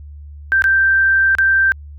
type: tone with dropouts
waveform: sine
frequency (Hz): 1568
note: G6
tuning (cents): 0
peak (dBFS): -10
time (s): 0.52-1.72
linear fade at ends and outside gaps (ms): 0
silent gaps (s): 0.621-0.641 / 1.351-1.385
effects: added 73 Hz sine -32 dBFS peak until 1.98 s